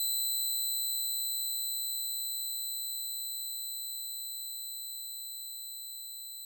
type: tone with level ramp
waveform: 5% pulse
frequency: 4019 Hz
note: B7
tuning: 30 cents sharp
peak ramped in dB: -22 to -35 dBFS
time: 0-6.45 s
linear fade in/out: 2 ms
effects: none